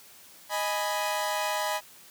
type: chord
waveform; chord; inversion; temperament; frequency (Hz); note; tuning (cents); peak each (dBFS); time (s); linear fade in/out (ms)
sawtooth; G# minor; second; equal; 622.3 / 830.6 / 987.8; D#5 / G#5 / B5; 0 / 0 / 0; -28; 0.49-1.81; 50
effects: white hiss -52 dBFS RMS until 2.1 s + high-pass 80 Hz 12 dB/octave